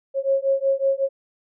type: beating tone pair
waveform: sine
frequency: 541 / 546.4 Hz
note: C#5 / C#5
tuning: -42 / -25 cents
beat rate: 5.4 Hz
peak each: -21 dBFS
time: 0.14-1.09 s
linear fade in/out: 50 ms
effects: none